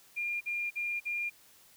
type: tone bursts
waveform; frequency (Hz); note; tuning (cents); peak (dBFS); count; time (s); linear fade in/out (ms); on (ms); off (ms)
sine; 2406; D7; +41; -31; 4; 0.16-1.301; 20; 250; 47
effects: white hiss -60 dBFS RMS until 1.76 s